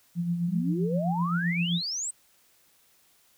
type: tone with tremolo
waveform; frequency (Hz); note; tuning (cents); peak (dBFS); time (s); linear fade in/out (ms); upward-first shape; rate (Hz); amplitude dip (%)
sine; 172.3; F3; -23; -23; 0.15-1.82; 50; sine; 7.7; 50
type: exponential sweep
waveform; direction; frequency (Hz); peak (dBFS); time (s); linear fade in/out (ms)
sine; up; 175.1 to 8372; -29; 0.48-2.11; 10
effects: white hiss -63 dBFS RMS until 3.37 s